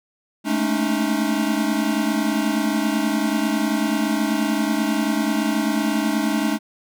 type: tone cluster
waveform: square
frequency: 213.8 / 224.1 / 280.5 / 308.6 Hz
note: A3 / A3 / C#4 / D#4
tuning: -49 / +32 / +21 / -14 cents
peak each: -24 / -29 / -25 / -25 dBFS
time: 0.44-6.59 s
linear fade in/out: 50 ms
effects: none